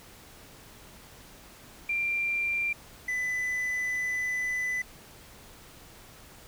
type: tone pair in turn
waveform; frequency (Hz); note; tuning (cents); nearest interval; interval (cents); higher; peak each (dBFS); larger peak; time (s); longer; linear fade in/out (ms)
sine / triangle; 2373 / 1999; D7 / B6; +17 / +20; minor third; 297; first; -26; neither; 1.89-2.73 / 3.08-4.82; second; 5
effects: pink hiss -51 dBFS RMS until 6.47 s